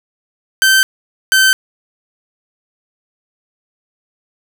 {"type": "tone pair in turn", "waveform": "sawtooth", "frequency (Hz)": [1549, 1542.7], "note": ["G6", "G6"], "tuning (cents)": [-21, -28], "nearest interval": "unison", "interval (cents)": 7, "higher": "first", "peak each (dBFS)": -4, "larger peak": "neither", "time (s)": [[0.62, 0.83], [1.32, 1.53]], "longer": "neither", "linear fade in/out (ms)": 0, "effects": []}